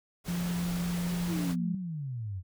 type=noise; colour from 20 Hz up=pink; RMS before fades=-40 dBFS; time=0.24-1.56 s; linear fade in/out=50 ms
type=tone; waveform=sine; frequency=174.61 Hz; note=F3; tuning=in tune; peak=-29 dBFS; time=0.28-1.75 s; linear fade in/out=5 ms
type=exponential sweep; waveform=sine; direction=down; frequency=349.2 to 87.9 Hz; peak=-33 dBFS; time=1.27-2.43 s; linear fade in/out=50 ms
effects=none